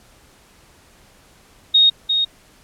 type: tone with echo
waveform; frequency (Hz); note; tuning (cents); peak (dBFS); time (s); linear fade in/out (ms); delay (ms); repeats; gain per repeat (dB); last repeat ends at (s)
sine; 3729; A#7; 0; -9; 1.74-1.9; 10; 350; 1; -6; 2.25
effects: pink hiss -51 dBFS RMS until 2.63 s + low-pass 12000 Hz 12 dB/octave